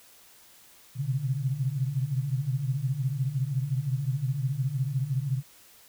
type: tone cluster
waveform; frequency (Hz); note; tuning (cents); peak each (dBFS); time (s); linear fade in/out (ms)
sine; 125.4 / 131.1 / 144.8; B2 / C3 / D3; +27 / +4 / -24; -31 / -30 / -30; 0.95-5.43; 50
effects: white hiss -55 dBFS RMS until 5.88 s